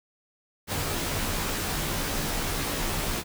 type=noise with comb filter; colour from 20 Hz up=pink; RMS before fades=-29 dBFS; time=0.67-3.24 s; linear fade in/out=50 ms; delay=16 ms; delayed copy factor=-0.9; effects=none